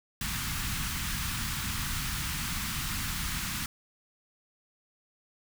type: band-stop noise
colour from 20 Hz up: pink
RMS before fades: -33 dBFS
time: 0.21-3.66 s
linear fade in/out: 2 ms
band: 230 to 1100 Hz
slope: 24 dB/octave
effects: none